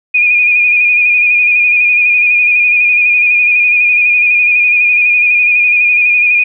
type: tone with vibrato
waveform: sine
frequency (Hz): 2447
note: D#7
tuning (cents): -29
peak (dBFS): -6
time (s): 0.14-6.44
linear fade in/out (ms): 10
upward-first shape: square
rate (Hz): 12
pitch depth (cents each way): 26
effects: none